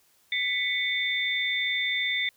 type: tone cluster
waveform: sine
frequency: 1993 / 2216 / 3564 Hz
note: B6 / C#7 / A7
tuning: +15 / -1 / +22 cents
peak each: -29 dBFS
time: 0.32-2.29 s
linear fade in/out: 2 ms
effects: white hiss -64 dBFS RMS until 2.36 s